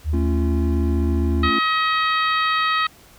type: tone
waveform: sine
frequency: 76.8 Hz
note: D#2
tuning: 22 cents flat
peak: -18 dBFS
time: 0.04-1.51 s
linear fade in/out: 50 ms
type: chord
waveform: triangle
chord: A augmented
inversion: none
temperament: just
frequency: 220 / 275 / 343.8 Hz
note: A3 / C#4 / E#4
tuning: 0 / -14 / -27 cents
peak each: -24 dBFS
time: 0.13-1.59 s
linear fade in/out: 5 ms
type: harmonic tone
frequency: 635 Hz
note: D#5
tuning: 35 cents sharp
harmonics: 2 / 3 / 4 / 5 / 6 / 7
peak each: -19 / -24 / -28 / -31 / -28 / -34 dBFS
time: 1.43-2.87 s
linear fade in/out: 5 ms
effects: pink hiss -49 dBFS RMS until 3.18 s